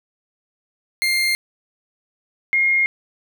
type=tone pair in turn; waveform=30% pulse / sine; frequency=2112 / 2138 Hz; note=C7 / C7; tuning=+16 / +37 cents; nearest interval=unison; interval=21 cents; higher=second; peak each=-14 dBFS; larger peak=neither; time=1.02-1.35 / 2.53-2.86 s; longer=neither; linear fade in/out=0 ms; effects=none